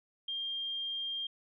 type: tone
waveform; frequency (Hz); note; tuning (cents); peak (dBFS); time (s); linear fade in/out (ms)
sine; 3202; G7; +36; -34; 0.28-1.27; 5
effects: none

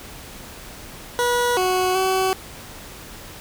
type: tone with pitch steps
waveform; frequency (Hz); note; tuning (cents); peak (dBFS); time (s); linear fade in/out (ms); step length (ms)
20% pulse; 485.1 / 369 / 377.8; B4 / F#4 / F#4; -31 / -5 / +36; -13; 1.19-2.33; 0; 380
effects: pink hiss -39 dBFS RMS until 3.4 s

